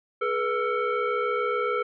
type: tone with frequency modulation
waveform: sine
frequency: 420 Hz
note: G#4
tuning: 19 cents sharp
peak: -23 dBFS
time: 0.21-1.83 s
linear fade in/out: 10 ms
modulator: 907 Hz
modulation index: 1.5
effects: none